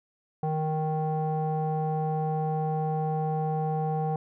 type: tone with low-pass filter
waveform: square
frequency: 155.9 Hz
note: D#3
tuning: 4 cents sharp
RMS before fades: -28 dBFS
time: 0.43-4.16 s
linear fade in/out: 2 ms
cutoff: 720 Hz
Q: 5.9
effects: none